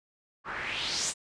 white noise with low-pass filter sweep, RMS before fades -33 dBFS, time 0.44-1.14 s, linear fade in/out 50 ms, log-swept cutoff 1200 to 8300 Hz, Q 3.3, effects resampled to 22050 Hz

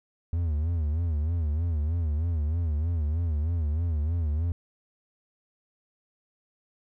triangle tone with vibrato, 79.8 Hz, D#2, 44 cents sharp, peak -22 dBFS, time 0.33-4.52 s, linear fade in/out 0 ms, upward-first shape sine, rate 3.2 Hz, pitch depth 140 cents each way, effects none

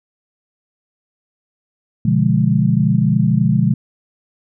sine chord, B diminished seventh, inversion none, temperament equal, 123.47 / 146.83 / 174.61 / 207.7 Hz, B2 / D3 / F3 / Ab3, 0 / 0 / 0 / 0 cents, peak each -17 dBFS, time 2.05-3.74 s, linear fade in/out 5 ms, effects none

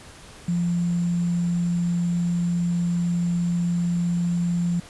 sine tone with sample-and-hold, 173.1 Hz, F3, 15 cents flat, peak -20 dBFS, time 0.48-4.8 s, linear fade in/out 5 ms, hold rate 7350 Hz, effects pink hiss -45 dBFS RMS until 4.89 s + resampled to 24000 Hz

